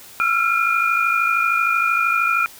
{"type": "tone cluster", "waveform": "sine", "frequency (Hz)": [1335, 1388, 2417], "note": ["E6", "F6", "D7"], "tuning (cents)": [22, -11, 49], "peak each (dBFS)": -20, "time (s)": [0.2, 2.46], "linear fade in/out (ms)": 0, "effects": ["white hiss -42 dBFS RMS until 2.59 s"]}